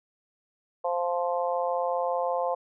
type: harmonic tone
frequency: 174.61 Hz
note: F3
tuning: in tune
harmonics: 3 / 4 / 5 / 6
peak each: -28 / -30 / -32 / -34 dBFS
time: 0.84-2.55 s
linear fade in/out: 10 ms
effects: none